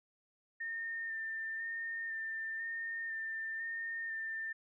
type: tone with vibrato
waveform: sine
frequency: 1809 Hz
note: A6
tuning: 48 cents sharp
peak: -37 dBFS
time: 0.6-4.53 s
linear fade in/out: 10 ms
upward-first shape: square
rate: 1 Hz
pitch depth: 16 cents each way
effects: none